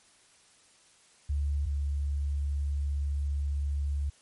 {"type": "tone pair in turn", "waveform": "sine", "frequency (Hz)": [71.8, 71.3], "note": ["D2", "C#2"], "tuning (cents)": [-39, 49], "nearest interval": "unison", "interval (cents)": 12, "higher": "first", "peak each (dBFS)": [-26, -27], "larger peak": "first", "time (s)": [[1.29, 1.66], [1.66, 4.1]], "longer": "second", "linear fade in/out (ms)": 10, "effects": ["white hiss -61 dBFS RMS until 4.21 s", "MP3 48 kbps"]}